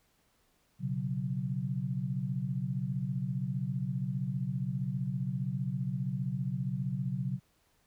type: chord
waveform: sine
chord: B suspended second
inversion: none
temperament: equal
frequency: 123.47 / 138.59 / 185 Hz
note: B2 / C#3 / F#3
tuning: 0 / 0 / 0 cents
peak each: -36 / -34 / -36 dBFS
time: 0.79-7.4 s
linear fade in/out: 50 ms
effects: pink hiss -71 dBFS RMS until 7.86 s